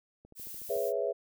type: click train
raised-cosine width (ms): 2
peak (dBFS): -40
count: 8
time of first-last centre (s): 0.25-0.765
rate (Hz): 13.6
type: noise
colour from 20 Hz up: violet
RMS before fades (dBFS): -43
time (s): 0.35-0.93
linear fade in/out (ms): 50
type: chord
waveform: sine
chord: C# minor seventh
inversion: second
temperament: equal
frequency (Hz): 415.3 / 493.9 / 554.4 / 659.3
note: G#4 / B4 / C#5 / E5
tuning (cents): 0 / 0 / 0 / 0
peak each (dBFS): -34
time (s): 0.69-1.13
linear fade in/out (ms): 20
effects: none